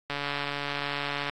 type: click train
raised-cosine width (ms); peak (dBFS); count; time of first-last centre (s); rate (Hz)
0.3; -15; 172; 0.1-1.296; 143
effects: AAC 64 kbps